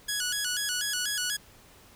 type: tone with vibrato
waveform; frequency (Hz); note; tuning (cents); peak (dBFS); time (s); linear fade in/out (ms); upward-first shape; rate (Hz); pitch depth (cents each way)
10% pulse; 1568; G6; 0; -19; 0.08-1.37; 10; square; 4.1; 110
effects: pink hiss -55 dBFS RMS until 1.95 s